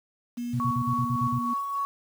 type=tone; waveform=sine; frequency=240.2 Hz; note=B3; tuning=48 cents flat; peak=-29 dBFS; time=0.37-1.54 s; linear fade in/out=10 ms
type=tone bursts; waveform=sine; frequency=125.9 Hz; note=B2; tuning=34 cents sharp; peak=-25 dBFS; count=8; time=0.53-1.391 s; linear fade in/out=10 ms; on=70 ms; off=43 ms
type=tone with tremolo; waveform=sine; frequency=1117 Hz; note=C#6; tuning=13 cents sharp; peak=-25 dBFS; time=0.6-1.85 s; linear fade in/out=0 ms; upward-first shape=sine; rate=3.5 Hz; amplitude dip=40%
effects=8-bit